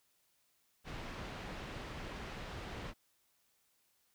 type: low-pass noise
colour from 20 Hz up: pink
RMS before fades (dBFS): -45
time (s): 0.84-2.94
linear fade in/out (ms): 50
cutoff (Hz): 3400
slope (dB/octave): 12
effects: white hiss -75 dBFS RMS until 4.14 s